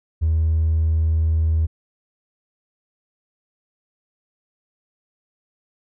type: tone with hard clipping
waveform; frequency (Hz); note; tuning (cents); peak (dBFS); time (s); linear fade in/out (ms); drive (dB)
sine; 79.9; D#2; +47; -16; 0.21-1.67; 20; 1
effects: none